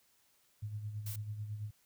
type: tone with tremolo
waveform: sine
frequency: 105.6 Hz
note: G#2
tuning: 29 cents sharp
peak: -36 dBFS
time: 0.62-1.71 s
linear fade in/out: 10 ms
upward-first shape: sine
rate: 9.1 Hz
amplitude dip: 55%
type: noise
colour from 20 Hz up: blue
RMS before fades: -45 dBFS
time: 1.06-1.16 s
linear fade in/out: 5 ms
effects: white hiss -71 dBFS RMS until 1.85 s